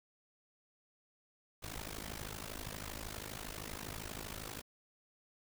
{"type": "noise with amplitude modulation", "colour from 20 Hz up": "pink", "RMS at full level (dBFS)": -41, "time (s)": [1.62, 4.62], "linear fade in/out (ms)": 20, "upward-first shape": "sine", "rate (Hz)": 52.6, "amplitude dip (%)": 90, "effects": []}